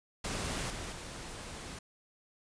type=noise with level steps; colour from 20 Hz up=pink; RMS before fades=-36 / -41 / -44 dBFS; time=0.24-1.79 s; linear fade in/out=5 ms; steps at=0.7 / 0.92 s; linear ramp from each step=2 ms; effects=resampled to 22050 Hz